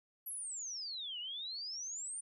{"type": "exponential two-way sweep", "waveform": "sine", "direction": "down then up", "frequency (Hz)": [11840, 2824, 9320], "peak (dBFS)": -40, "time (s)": [0.26, 2.21], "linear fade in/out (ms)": 10, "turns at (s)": 1.19, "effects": []}